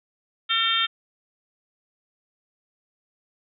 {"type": "harmonic tone", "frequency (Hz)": 453, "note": "A#4", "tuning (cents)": -50, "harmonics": [3, 4, 5, 6, 7, 8], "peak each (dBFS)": [-26, -30, -31, -33, -24, -25], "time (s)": [0.49, 0.87], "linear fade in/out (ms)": 20, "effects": []}